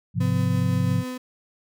sine chord, F minor, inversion first, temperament equal, 103.83 / 130.81 / 174.61 Hz, Ab2 / C3 / F3, 0 / 0 / 0 cents, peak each -24 dBFS, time 0.14-1.04 s, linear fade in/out 50 ms
35% pulse tone with tremolo, 253.2 Hz, B3, 43 cents sharp, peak -27 dBFS, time 0.2-1.18 s, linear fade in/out 10 ms, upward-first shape triangle, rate 6 Hz, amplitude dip 25%
effects none

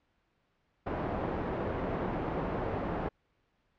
white low-pass noise, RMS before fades -34 dBFS, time 0.86-3.09 s, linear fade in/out 10 ms, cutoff 660 Hz, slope 12 dB/octave, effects pink hiss -74 dBFS RMS until 3.78 s + low-pass 3000 Hz 12 dB/octave

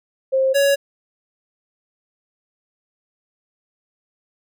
sine / square tone pair in turn, 530 / 559.5 Hz, C5 / C#5, +22 / +16 cents, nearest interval minor second, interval 94 cents, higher second, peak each -14 dBFS, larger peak neither, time 0.32-0.54 / 0.54-0.76 s, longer neither, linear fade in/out 20 ms, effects none

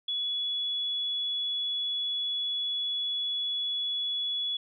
sine tone, 3395 Hz, G#7, 37 cents sharp, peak -28 dBFS, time 0.08-4.57 s, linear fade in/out 5 ms, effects none

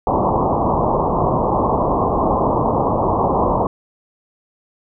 white low-pass noise, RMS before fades -17 dBFS, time 0.07-3.67 s, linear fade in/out 2 ms, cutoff 1100 Hz, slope 96 dB/octave, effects none

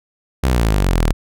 sawtooth exponential sweep, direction down, 67.5 to 36.71 Hz, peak -9 dBFS, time 0.43-1.13 s, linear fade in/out 10 ms, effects none

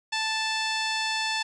15% pulse tone with low-pass filter, 880 Hz, A5, in tune, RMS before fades -28 dBFS, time 0.12-1.43 s, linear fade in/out 10 ms, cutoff 5700 Hz, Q 8.9, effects none

